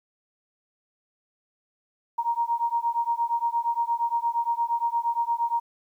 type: beating tone pair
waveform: sine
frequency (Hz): 932.3 / 940.9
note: A#5 / A#5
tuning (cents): 0 / +16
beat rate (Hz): 8.6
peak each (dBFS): -26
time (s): 2.18-5.6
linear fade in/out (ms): 10
effects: 10-bit